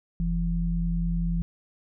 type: tone pair together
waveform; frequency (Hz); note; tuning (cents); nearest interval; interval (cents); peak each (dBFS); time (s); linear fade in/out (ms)
sine; 44.86 / 169.2; F1 / E3; +47 / +45; octave + major seventh; 2298; -26; 0.2-1.42; 0
effects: none